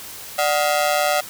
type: ring-modulated tone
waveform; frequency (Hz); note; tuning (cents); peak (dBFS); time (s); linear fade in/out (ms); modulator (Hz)
sawtooth; 667; E5; +20; -10; 0.38-1.21; 10; 74.8
effects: white hiss -36 dBFS RMS until 1.29 s